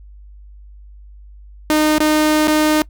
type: tone with dropouts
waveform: sawtooth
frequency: 306.6 Hz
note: D#4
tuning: 25 cents flat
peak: -8 dBFS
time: 1.7-2.82 s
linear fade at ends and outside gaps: 0 ms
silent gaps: 1.982-2.004 / 2.474-2.481 s
effects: noise-tail reverb RT60 0.1 s tail -23 dB re dry + added 50 Hz sine -37 dBFS peak until 2.89 s